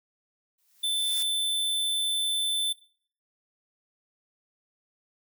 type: noise with exponential growth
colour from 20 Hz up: blue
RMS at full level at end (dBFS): -33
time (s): 0.58-1.23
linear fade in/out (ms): 5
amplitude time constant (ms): 140
type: tone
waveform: square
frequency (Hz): 3529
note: A7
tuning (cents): +4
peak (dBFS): -25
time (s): 0.83-2.73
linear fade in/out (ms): 10
effects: noise-tail reverb RT60 0.5 s tail -18 dB re dry